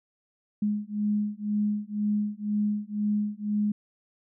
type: beating tone pair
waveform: sine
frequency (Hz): 207.7 / 209.7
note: G#3 / G#3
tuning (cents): 0 / +17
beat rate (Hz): 2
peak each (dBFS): -28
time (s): 0.62-3.72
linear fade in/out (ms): 5
effects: none